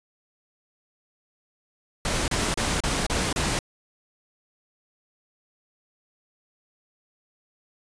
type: noise bursts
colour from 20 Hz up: pink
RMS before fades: -25 dBFS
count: 6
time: 2.05-3.59 s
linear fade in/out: 2 ms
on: 230 ms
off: 32 ms
effects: resampled to 22050 Hz